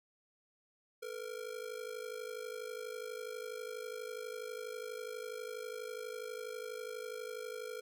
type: ring-modulated tone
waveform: square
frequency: 466.2 Hz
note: A#4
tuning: in tune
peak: -39 dBFS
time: 1.02-7.81 s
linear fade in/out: 10 ms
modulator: 26.1 Hz
effects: none